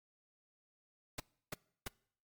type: noise bursts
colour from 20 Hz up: pink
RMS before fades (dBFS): -40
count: 3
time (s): 1.18-1.88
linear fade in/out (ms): 5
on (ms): 20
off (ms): 320
effects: noise-tail reverb RT60 0.6 s tail -24 dB re dry + MP3 96 kbps